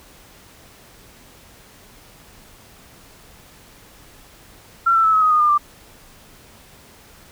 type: tone with pitch steps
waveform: sine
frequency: 1361 / 1333.8 / 1307.1 / 1280.9 / 1255.3 / 1230.1 / 1205.5 / 1181.4 Hz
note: F6 / E6 / E6 / D#6 / D#6 / D#6 / D6 / D6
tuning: -45 / +20 / -15 / +50 / +15 / -20 / +45 / +10 cents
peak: -12 dBFS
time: 4.86-5.58 s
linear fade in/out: 10 ms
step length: 90 ms
effects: pink hiss -47 dBFS RMS until 7.31 s